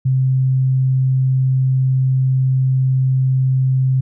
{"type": "tone", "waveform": "sine", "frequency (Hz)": 131, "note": "C3", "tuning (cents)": 2, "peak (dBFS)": -12, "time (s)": [0.05, 4.01], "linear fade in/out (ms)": 10, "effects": []}